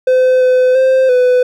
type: tone with pitch steps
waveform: triangle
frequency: 512 / 508 / 523 / 500 Hz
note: C5 / B4 / C5 / B4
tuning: -38 / +49 / -1 / +21 cents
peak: -5 dBFS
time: 0.07-1.43 s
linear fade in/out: 5 ms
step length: 340 ms
effects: none